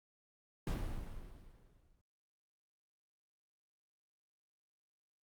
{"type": "noise with exponential decay", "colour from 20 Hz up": "brown", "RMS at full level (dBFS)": -33, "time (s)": [0.67, 2.01], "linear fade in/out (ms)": 1, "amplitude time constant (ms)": 290, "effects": ["Opus 48 kbps"]}